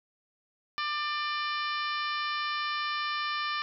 harmonic tone, 595 Hz, D5, 22 cents sharp, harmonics 2 / 3 / 4 / 5 / 6 / 7 / 8 / 9, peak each -32 / -36 / -38 / -40 / -42 / -43 / -44 / -45 dBFS, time 0.78-3.62 s, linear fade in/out 0 ms, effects none

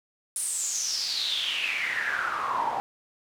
pink noise with band-pass filter sweep, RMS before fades -29 dBFS, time 0.36-2.8 s, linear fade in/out 0 ms, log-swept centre 9700 to 800 Hz, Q 7.7, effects none

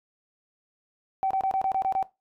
sine tone bursts, 769 Hz, G5, 33 cents flat, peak -21 dBFS, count 8, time 1.23-2.027 s, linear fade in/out 0 ms, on 76 ms, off 27 ms, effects noise-tail reverb RT60 0.2 s tail -17 dB re dry + tanh soft clip ceiling -17 dBFS

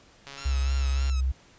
click train, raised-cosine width 0.2 ms, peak -24 dBFS, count 116, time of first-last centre 0.27-1.097 s, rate 139 Hz
5% pulse tone with vibrato, 1325 Hz, E6, 9 cents sharp, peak -27 dBFS, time 0.37-1.21 s, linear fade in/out 10 ms, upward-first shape sine, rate 3.3 Hz, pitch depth 72 cents each way
sine tone, 65.41 Hz, C2, in tune, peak -22 dBFS, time 0.45-1.32 s, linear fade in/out 10 ms
effects pink hiss -56 dBFS RMS until 1.58 s + resampled to 16000 Hz

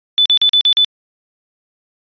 sine tone bursts, 3495 Hz, A7, 12 cents flat, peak -8 dBFS, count 6, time 0.18-0.846 s, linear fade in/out 0 ms, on 76 ms, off 42 ms, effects resampled to 11025 Hz

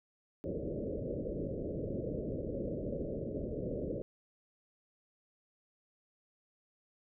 white low-pass noise, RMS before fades -38 dBFS, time 0.44-4.02 s, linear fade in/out 0 ms, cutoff 590 Hz, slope 96 dB/octave, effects none

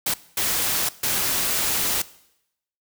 white noise bursts at uneven times, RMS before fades -23 dBFS, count 3, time 0.06-0.14 / 0.37-0.89 / 1.03-2.02 s, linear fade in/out 5 ms, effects noise-tail reverb RT60 0.8 s tail -19 dB re dry

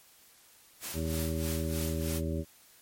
white noise with tremolo, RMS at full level -38 dBFS, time 0.8-2.22 s, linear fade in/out 50 ms, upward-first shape sine, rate 3.2 Hz, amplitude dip 70%
harmonic tone, 80.5 Hz, E2, 41 cents flat, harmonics 1 / 2 / 3 / 4 / 5 / 7, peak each -33 / -36 / -38 / -39 / -40 / -41 dBFS, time 0.93-2.45 s, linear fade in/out 50 ms
effects white hiss -59 dBFS RMS until 2.81 s + MP3 64 kbps

